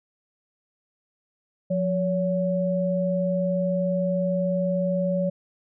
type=tone pair together; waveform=sine; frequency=178.1 / 564.6 Hz; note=F3 / C#5; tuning=+34 / +32 cents; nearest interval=octave + minor sixth; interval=1998 cents; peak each=-24 dBFS; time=1.7-5.3 s; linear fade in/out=10 ms; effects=none